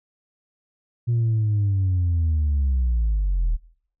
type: linear sweep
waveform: sine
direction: down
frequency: 120 to 38 Hz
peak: -16 dBFS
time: 1.07-3.57 s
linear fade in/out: 20 ms
effects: noise-tail reverb RT60 0.6 s tail -22 dB re dry + tanh soft clip ceiling -16 dBFS